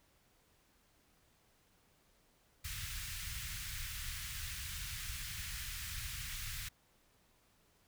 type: band-stop noise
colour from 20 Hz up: pink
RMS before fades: -43 dBFS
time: 2.64-6.69 s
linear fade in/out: 10 ms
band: 120 to 1600 Hz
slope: 24 dB/octave
effects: pink hiss -71 dBFS RMS until 7.87 s